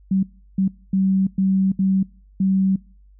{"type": "tone bursts at uneven times", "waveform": "sine", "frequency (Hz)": 191.5, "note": "G3", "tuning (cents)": -40, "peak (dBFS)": -15, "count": 6, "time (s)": [[0.11, 0.23], [0.58, 0.68], [0.93, 1.27], [1.38, 1.72], [1.79, 2.03], [2.4, 2.76]], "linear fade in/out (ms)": 5, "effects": ["noise-tail reverb RT60 0.5 s tail -25 dB re dry", "added 49 Hz sine -47 dBFS peak until 3.19 s"]}